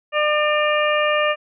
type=harmonic tone with a mistuned harmonic; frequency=600 Hz; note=D5; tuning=37 cents sharp; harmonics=1 / 2 / 3 / 4 / 5; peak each=-19 / -22 / -24 / -25 / -26 dBFS; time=0.12-1.36 s; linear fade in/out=50 ms; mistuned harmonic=5; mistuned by=-110 cents; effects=none